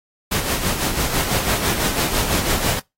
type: noise with tremolo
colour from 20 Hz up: pink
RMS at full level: -19 dBFS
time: 0.31-2.8 s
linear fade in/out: 10 ms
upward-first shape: sine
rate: 6 Hz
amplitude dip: 50%
effects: noise-tail reverb RT60 0.2 s tail -24 dB re dry + AAC 48 kbps